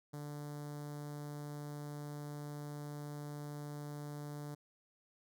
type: tone with notch filter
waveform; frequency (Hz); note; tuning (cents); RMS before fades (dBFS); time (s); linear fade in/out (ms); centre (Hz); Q
sawtooth; 146.83; D3; 0; -45; 0.13-4.55; 10; 2600; 0.72
effects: none